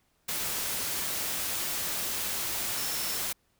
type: tone in noise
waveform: sine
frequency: 5350 Hz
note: E8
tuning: 25 cents sharp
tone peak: -39 dBFS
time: 2.77-3.18 s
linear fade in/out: 10 ms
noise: white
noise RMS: -32 dBFS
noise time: 0.28-3.33 s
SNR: -10 dB
effects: pink hiss -71 dBFS RMS until 3.59 s